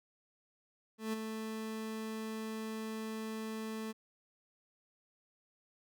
30% pulse tone with ADSR envelope, 220 Hz, A3, in tune, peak -30 dBFS, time 0.98-3.93 s, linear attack 150 ms, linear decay 17 ms, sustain -6 dB, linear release 24 ms, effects none

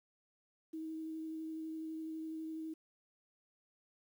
sine tone with vibrato, 318.6 Hz, D#4, 41 cents sharp, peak -40 dBFS, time 0.73-2.74 s, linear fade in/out 10 ms, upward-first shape sine, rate 12 Hz, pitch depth 12 cents each way, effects 11-bit

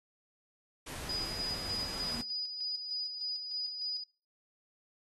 pink noise, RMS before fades -43 dBFS, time 0.86-2.22 s, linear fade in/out 10 ms
sine tone with tremolo, 4943 Hz, D#8, 12 cents flat, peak -33 dBFS, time 1.09-4.04 s, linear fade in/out 5 ms, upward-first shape square, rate 3.3 Hz, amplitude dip 45%
sine tone with exponential growth, 236.4 Hz, A#3, 24 cents sharp, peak -33 dBFS, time 1.98-2.21 s, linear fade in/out 2 ms, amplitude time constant 50 ms
effects noise-tail reverb RT60 0.4 s tail -25 dB re dry + AAC 32 kbps

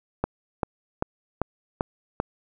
click train, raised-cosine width 1 ms, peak -9 dBFS, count 6, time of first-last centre 0.24-2.201 s, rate 2.55 Hz, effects none

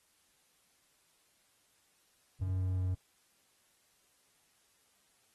triangle tone with pitch steps, 93.3 / 92.76 / 92.23 Hz, F#2 / F#2 / F#2, +15 / +5 / -5 cents, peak -28 dBFS, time 2.41-2.95 s, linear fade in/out 10 ms, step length 180 ms, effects white hiss -71 dBFS RMS until 5.34 s + AAC 32 kbps

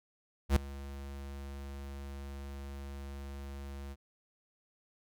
square tone with ADSR envelope, 69.4 Hz, C#2, 3 cents sharp, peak -21 dBFS, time 0.49-3.96 s, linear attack 73 ms, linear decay 3 ms, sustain -21 dB, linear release 42 ms, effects none

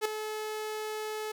sawtooth tone with ADSR envelope, 430.3 Hz, A4, 39 cents flat, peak -20 dBFS, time 0.01-1.32 s, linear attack 43 ms, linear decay 4 ms, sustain -10 dB, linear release 8 ms, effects none

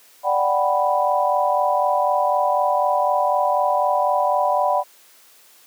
sine chord, G major seventh, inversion second, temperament equal, 587.3 / 740 / 784 / 987.8 Hz, D5 / F#5 / G5 / B5, 0 / 0 / 0 / 0 cents, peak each -21 / -21 / -24 / -21 dBFS, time 0.23-4.84 s, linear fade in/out 50 ms, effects white hiss -51 dBFS RMS until 5.66 s + high-pass 300 Hz 12 dB/octave

